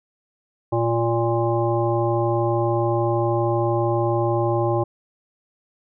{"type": "harmonic tone", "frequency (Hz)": 116.54, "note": "A#2", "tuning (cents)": 0, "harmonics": [1, 3, 5, 7, 9], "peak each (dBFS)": [-23, -22, -25, -26, -30], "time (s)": [0.72, 4.84], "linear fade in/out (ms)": 10, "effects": []}